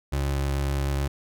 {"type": "tone with vibrato", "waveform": "30% pulse", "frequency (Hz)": 69.4, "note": "C#2", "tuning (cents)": 3, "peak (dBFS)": -21, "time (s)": [0.12, 1.08], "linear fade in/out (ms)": 10, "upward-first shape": "square", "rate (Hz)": 6.8, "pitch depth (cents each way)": 9, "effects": []}